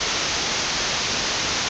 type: low-pass noise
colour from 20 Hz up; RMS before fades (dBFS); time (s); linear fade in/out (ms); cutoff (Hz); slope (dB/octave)
white; -24; 0-1.69; 10; 6600; 96
effects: none